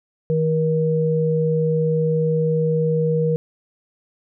sine tone pair together, 158.8 / 475.9 Hz, D#3 / A#4, +36 / +36 cents, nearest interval octave + perfect fifth, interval 1900 cents, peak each -19 dBFS, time 0.3-3.36 s, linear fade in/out 0 ms, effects none

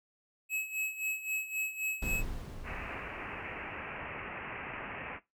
square tone with tremolo, 2573 Hz, E7, 43 cents flat, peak -32 dBFS, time 0.49-2.24 s, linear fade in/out 50 ms, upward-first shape sine, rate 3.8 Hz, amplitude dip 75%
brown noise with exponential decay, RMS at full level -33 dBFS, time 2.02-4.42 s, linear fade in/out 5 ms, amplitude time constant 520 ms
white low-pass noise, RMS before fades -42 dBFS, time 2.63-5.2 s, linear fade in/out 50 ms, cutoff 2700 Hz, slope 96 dB/octave
effects noise-tail reverb RT60 0.2 s tail -18 dB re dry

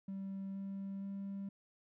triangle tone with pitch steps, 194.2 / 195.66 / 197.14 Hz, G3 / G3 / G3, -16 / -3 / +10 cents, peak -37 dBFS, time 0.08-1.49 s, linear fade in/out 5 ms, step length 470 ms, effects tanh soft clip ceiling -35 dBFS

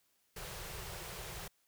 pink band-stop noise, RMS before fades -45 dBFS, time 0.36-1.48 s, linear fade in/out 5 ms, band 190 to 340 Hz, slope 96 dB/octave, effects white hiss -75 dBFS RMS until 1.67 s

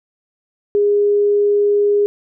sine tone, 410.2 Hz, G#4, 21 cents flat, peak -11 dBFS, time 0.75-2.06 s, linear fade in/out 0 ms, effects none

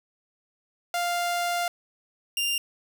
sawtooth tone pair in turn, 698.5 / 2794 Hz, F5 / F7, 0 / 0 cents, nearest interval 2 octaves, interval 2400 cents, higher second, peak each -21 dBFS, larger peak neither, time 0.94-1.68 / 2.37-2.58 s, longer first, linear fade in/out 2 ms, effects none

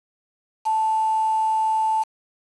sine tone with quantisation, 878 Hz, A5, 4 cents flat, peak -18 dBFS, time 0.65-2.04 s, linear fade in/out 20 ms, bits 6, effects resampled to 24000 Hz

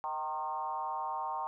sine tone with frequency modulation, 923 Hz, A#5, 17 cents flat, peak -33 dBFS, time 0.04-1.47 s, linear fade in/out 0 ms, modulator 149 Hz, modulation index 1.3, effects none

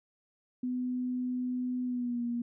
sine tone with pitch glide, 250.5 to 238.2 Hz, B3 to A#3, +25 to +38 cents, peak -30 dBFS, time 0.63-2.42 s, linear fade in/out 5 ms, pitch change -87 cents, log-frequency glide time 1.84-2.23 s, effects none

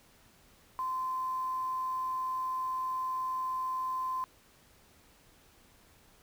sine tone with quantisation, 1033 Hz, C6, 22 cents flat, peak -31 dBFS, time 0.79-4.24 s, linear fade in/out 0 ms, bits 9, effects pink hiss -62 dBFS RMS until 6.22 s

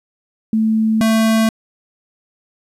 sine / square tone pair in turn, 220 / 222.3 Hz, A3 / A3, 0 / +18 cents, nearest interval unison, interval 18 cents, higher second, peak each -12 dBFS, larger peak neither, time 0.53-1.01 / 1.01-1.49 s, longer neither, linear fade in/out 2 ms, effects resampled to 32000 Hz + 9-bit

